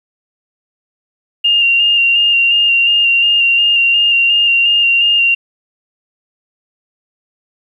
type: tone with vibrato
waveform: sine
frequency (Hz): 2794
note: F7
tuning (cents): 0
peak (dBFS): -8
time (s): 1.44-5.35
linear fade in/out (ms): 10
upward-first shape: square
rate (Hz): 2.8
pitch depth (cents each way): 19
effects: 8-bit